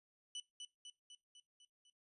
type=tone with echo; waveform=sawtooth; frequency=2978 Hz; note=F#7; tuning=11 cents sharp; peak=-40 dBFS; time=0.35-0.4 s; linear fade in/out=2 ms; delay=250 ms; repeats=6; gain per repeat=-4 dB; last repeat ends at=1.9 s; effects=noise-tail reverb RT60 0.2 s tail -19 dB re dry + resampled to 24000 Hz